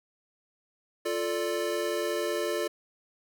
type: chord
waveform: square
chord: D minor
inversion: first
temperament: equal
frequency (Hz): 349.2 / 440 / 587.3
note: F4 / A4 / D5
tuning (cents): 0 / 0 / 0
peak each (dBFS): -33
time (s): 1.05-2.68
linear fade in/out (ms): 10
effects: none